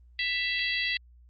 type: harmonic tone with a mistuned harmonic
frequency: 660 Hz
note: E5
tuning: 2 cents sharp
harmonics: 3 / 4 / 5 / 6 / 7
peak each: -30 / -32 / -34 / -36 / -37 dBFS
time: 0.19-0.97 s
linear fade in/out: 2 ms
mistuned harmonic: 4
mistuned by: +24 cents
effects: added 60 Hz sine -52 dBFS peak until 1.29 s + Opus 24 kbps

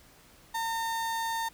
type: tone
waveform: 35% pulse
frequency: 910 Hz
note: A#5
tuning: 42 cents flat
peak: -28 dBFS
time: 0.54-1.49 s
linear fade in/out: 10 ms
effects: pink hiss -57 dBFS RMS until 1.53 s

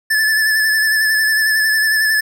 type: tone with vibrato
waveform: square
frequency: 1742 Hz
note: A6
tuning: 18 cents flat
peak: -13 dBFS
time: 0.1-2.21 s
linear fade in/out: 10 ms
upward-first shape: sine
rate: 11 Hz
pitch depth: 32 cents each way
effects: none

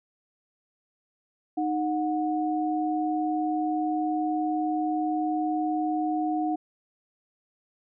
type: tone pair together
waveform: sine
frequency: 309.2 / 730 Hz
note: D#4 / F#5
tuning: -11 / -24 cents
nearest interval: octave + minor third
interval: 1487 cents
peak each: -26 / -28 dBFS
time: 1.57-6.56 s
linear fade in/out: 10 ms
effects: none

